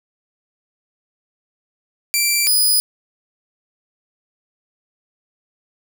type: tone pair in turn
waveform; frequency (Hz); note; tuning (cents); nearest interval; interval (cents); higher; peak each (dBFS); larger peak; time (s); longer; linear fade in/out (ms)
10% pulse; 2349 / 4977; D7 / D#8; 0 / 0; octave + minor second; 1300; second; -6; neither; 2.14-2.47 / 2.47-2.8; neither; 0
effects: none